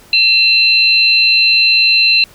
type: tone pair together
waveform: sine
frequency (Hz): 2700 / 4079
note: E7 / C8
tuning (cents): +41 / -45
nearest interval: perfect fifth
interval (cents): 714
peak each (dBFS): -10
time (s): 0.13-2.24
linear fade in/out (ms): 2
effects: pink hiss -43 dBFS RMS until 2.34 s